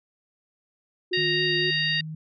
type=tone with vibrato; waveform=sine; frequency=360 Hz; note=F#4; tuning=47 cents flat; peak=-27 dBFS; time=1.11-1.71 s; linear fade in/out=10 ms; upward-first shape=triangle; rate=3.9 Hz; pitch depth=30 cents each way
type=harmonic tone; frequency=932.3 Hz; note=A#5; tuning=in tune; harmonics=2 / 3 / 4 / 5; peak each=-26 / -28 / -29 / -30 dBFS; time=1.13-2.01 s; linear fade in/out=5 ms
type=tone with pitch glide; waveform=sine; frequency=155.6 to 157.04 Hz; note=D#3 to D#3; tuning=0 to +16 cents; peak=-32 dBFS; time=1.17-2.15 s; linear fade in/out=5 ms; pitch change=+16 cents; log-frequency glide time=1.78-1.92 s
effects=none